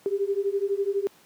sine beating tone pair, 391.9 / 403.9 Hz, G4 / G#4, 0 / -48 cents, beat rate 12 Hz, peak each -26 dBFS, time 0.06-1.07 s, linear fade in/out 0 ms, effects pink hiss -56 dBFS RMS until 1.25 s + high-pass 200 Hz 12 dB/octave

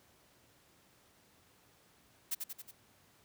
blue noise with echo, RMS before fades -35 dBFS, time 2.31-2.35 s, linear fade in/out 10 ms, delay 91 ms, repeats 4, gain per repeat -4 dB, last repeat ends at 2.714 s, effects pink hiss -66 dBFS RMS until 3.24 s + high-pass 80 Hz 12 dB/octave

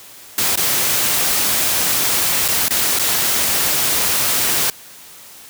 white noise with dropouts, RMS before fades -17 dBFS, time 0.38-4.7 s, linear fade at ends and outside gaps 1 ms, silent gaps 0.557-0.574 / 2.48-2.485 / 2.683-2.707 / 2.988-2.995 s, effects white hiss -40 dBFS RMS until 5.49 s + high-pass 60 Hz 12 dB/octave

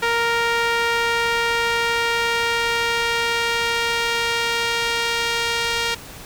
sawtooth tone with band-pass filter sweep, 466.1 Hz, A#4, in tune, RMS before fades -21 dBFS, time 0.02-5.95 s, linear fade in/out 10 ms, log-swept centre 1800 to 3300 Hz, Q 0.88, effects pink hiss -38 dBFS RMS until 6.25 s

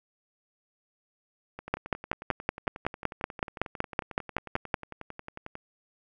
two click trains, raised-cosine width 0.5 ms, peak -10 / -24 dBFS, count 17 / 45, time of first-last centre 1.74-4.742 / 1.59-5.554 s, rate 5.33 / 11.1 Hz, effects none

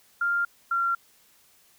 sine tone pair in turn, 1396.9 / 1374.5 Hz, F6 / F6, 0 / -28 cents, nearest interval unison, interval 28 cents, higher first, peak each -22 dBFS, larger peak neither, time 0.21-0.45 / 0.71-0.95 s, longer neither, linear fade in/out 5 ms, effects white hiss -60 dBFS RMS until 1.78 s

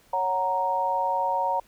sine chord, F# major, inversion second, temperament equal, 554.4 / 740 / 932.3 Hz, C#5 / F#5 / A#5, 0 / 0 / 0 cents, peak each -30 / -29 / -24 dBFS, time 0.13-1.6 s, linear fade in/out 5 ms, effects pink hiss -59 dBFS RMS until 1.67 s

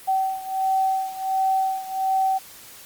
sine beating tone pair, 765 / 766.4 Hz, G5 / G5, -42 / -39 cents, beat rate 1.4 Hz, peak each -22 / -25 dBFS, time 0.07-2.39 s, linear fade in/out 20 ms, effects white hiss -44 dBFS RMS until 2.85 s + Opus 32 kbps

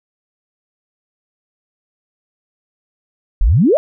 sine exponential sweep, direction up, 35.29 to 659.3 Hz, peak -8 dBFS, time 3.41-3.77 s, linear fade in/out 0 ms, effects none

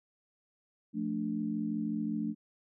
sine chord, D minor, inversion first, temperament equal, 174.61 / 220 / 293.7 Hz, F3 / A3 / D4, 0 / 0 / 0 cents, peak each -39 / -33 / -36 dBFS, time 0.93-2.35 s, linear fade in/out 50 ms, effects none

